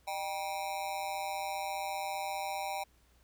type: tone with amplitude modulation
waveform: square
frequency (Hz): 784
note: G5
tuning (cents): 0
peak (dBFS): -31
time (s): 0.07-2.84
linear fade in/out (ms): 10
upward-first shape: sine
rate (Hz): 175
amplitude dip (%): 100
effects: added 60 Hz sine -66 dBFS peak until 3.23 s + pink hiss -69 dBFS RMS until 3.23 s